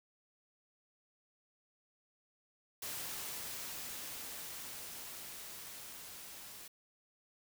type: noise with level ramp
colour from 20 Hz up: white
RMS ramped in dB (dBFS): -42 to -51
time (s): 2.82-6.68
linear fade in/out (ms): 5
effects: none